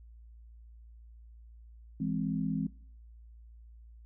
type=chord; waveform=sine; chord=E augmented; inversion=none; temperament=equal with one note detuned; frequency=164.81 / 205.9 / 261.6 Hz; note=E3 / G#3 / B#3; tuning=0 / -15 / 0 cents; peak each=-34 / -34 / -34 dBFS; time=2-2.67 s; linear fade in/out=5 ms; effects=noise-tail reverb RT60 0.5 s tail -19 dB re dry + added 57 Hz sine -50 dBFS peak until 4.05 s